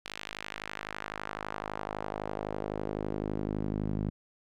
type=tone with band-pass filter sweep; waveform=sawtooth; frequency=51.9 Hz; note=G#1; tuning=in tune; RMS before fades=-36 dBFS; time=0.05-4.1 s; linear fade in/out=10 ms; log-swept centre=3100 to 190 Hz; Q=1.2; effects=none